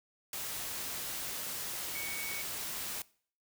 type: tone in noise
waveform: sine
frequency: 2237 Hz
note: C#7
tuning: 15 cents sharp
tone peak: -40 dBFS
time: 1.95-2.42 s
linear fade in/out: 2 ms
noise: white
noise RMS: -39 dBFS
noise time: 0.33-3.02 s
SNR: -4 dB
effects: noise-tail reverb RT60 0.5 s tail -22 dB re dry

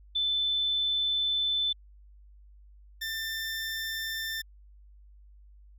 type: tone pair in turn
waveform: sine / 20% pulse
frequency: 3520 / 1787.1 Hz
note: A7 / A6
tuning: 0 / +26 cents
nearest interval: octave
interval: 1174 cents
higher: first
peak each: -25 / -27 dBFS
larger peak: first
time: 0.15-1.73 / 3.01-4.42 s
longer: first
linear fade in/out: 10 ms
effects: added 50 Hz sine -51 dBFS peak until 5.78 s

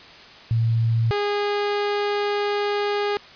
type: tone pair in turn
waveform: sine / sawtooth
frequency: 114.3 / 410.4 Hz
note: A#2 / G#4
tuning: -34 / -21 cents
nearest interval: octave + minor seventh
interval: 2213 cents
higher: second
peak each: -17 dBFS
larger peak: neither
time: 0.51-1.11 / 1.11-3.17 s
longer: second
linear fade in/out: 0 ms
effects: white hiss -44 dBFS RMS until 3.35 s + resampled to 11025 Hz

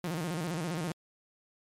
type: tone with vibrato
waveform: sawtooth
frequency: 166.5 Hz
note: E3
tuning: 18 cents sharp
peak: -28 dBFS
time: 0.04-0.92 s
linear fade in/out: 2 ms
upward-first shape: square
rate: 15 Hz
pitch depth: 120 cents each way
effects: MP3 64 kbps

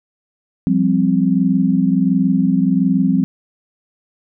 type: chord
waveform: sine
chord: F suspended second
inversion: none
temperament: equal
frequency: 174.61 / 196 / 261.6 Hz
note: F3 / G3 / C4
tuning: 0 / 0 / 0 cents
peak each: -17 / -16 / -16 dBFS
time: 0.67-3.24 s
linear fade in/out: 0 ms
effects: none

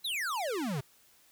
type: exponential sweep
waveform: square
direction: down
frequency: 4154 to 123.47 Hz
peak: -32 dBFS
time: 0.04-0.81 s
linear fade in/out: 10 ms
effects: white hiss -63 dBFS RMS until 1.31 s

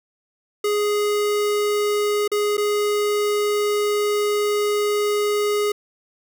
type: tone with dropouts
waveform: square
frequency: 415.3 Hz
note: G#4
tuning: in tune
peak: -19 dBFS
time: 0.64-5.72 s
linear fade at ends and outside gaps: 5 ms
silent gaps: 2.278-2.316 / 2.57-2.578 s
effects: none

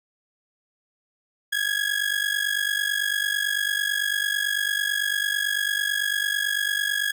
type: ring-modulated tone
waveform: 30% pulse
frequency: 1661.2 Hz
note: G#6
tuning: in tune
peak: -17 dBFS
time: 1.52-7.12 s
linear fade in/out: 10 ms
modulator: 24.5 Hz
effects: none

